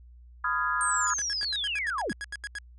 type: chord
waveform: sine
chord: F half-diminished seventh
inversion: second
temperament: equal with one note detuned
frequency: 1005 / 1244.5 / 1396.9 / 1661.2 Hz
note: Cb6 / Eb6 / F6 / Ab6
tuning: +30 / 0 / 0 / 0 cents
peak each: -32 / -29 / -31 / -31 dBFS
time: 0.44-1.14 s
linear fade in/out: 5 ms
type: linear sweep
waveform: sine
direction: down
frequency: 8660 to 159.6 Hz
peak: -28 dBFS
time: 0.81-2.12 s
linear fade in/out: 0 ms
type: tone bursts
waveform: 45% pulse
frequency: 1661.2 Hz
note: G#6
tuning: in tune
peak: -33 dBFS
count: 14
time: 1.07-2.585 s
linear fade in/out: 0 ms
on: 33 ms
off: 81 ms
type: clicks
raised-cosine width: 0.3 ms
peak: -25 dBFS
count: 2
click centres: 1.191 / 1.43 s
effects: added 60 Hz sine -48 dBFS peak until 2.78 s + resampled to 24000 Hz